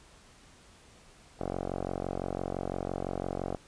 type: tone with low-pass filter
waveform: 5% pulse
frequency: 45.9 Hz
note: F#1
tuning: 13 cents flat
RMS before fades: -35 dBFS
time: 1.39-3.57 s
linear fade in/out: 10 ms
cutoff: 810 Hz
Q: 3.8
effects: pink hiss -57 dBFS RMS until 3.67 s + resampled to 22050 Hz